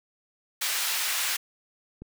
pink high-pass noise, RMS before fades -28 dBFS, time 0.61-1.37 s, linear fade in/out 10 ms, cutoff 1700 Hz, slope 12 dB/octave
click, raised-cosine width 3 ms, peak -28 dBFS, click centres 2.02 s
effects none

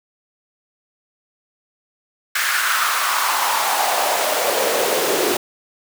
pink noise with high-pass filter sweep, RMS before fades -19 dBFS, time 2.35-5.37 s, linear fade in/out 5 ms, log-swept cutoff 1600 to 370 Hz, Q 3.3, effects none

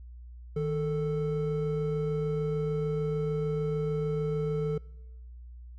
triangle tone pair together, 155.56 / 440 Hz, D#3 / A4, 0 / 0 cents, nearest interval octave + tritone, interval 1800 cents, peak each -28 / -28 dBFS, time 0.56-4.78 s, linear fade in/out 5 ms, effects noise-tail reverb RT60 1.0 s tail -24 dB re dry + added 60 Hz sine -43 dBFS peak until 5.78 s

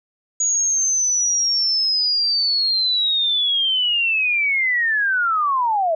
sine linear sweep, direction down, 6770 to 622.3 Hz, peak -16 dBFS, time 0.4-5.95 s, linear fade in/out 5 ms, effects none

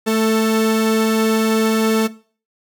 45% pulse tone pair together, 220 / 443.1 Hz, A3 / A4, 0 / +12 cents, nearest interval octave, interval 1212 cents, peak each -17 dBFS, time 0.06-2.08 s, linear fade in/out 20 ms, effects noise-tail reverb RT60 0.4 s tail -18 dB re dry

